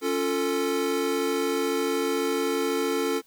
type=chord; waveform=square; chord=Db augmented; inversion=none; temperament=equal with one note detuned; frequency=277.2 / 349.2 / 443.3 Hz; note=Db4 / F4 / A4; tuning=0 / 0 / +13 cents; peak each=-30 / -31 / -27 dBFS; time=0.01-3.22 s; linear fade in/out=50 ms; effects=white hiss -61 dBFS RMS until 3.26 s